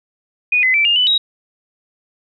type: tone with pitch steps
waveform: sine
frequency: 2469 / 2034 / 2329 / 2822 / 2988 / 3816 Hz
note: D#7 / C7 / D7 / F7 / F#7 / A#7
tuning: -14 / -50 / -15 / +17 / +16 / +40 cents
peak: -11 dBFS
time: 0.52-1.18 s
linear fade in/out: 5 ms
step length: 110 ms
effects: none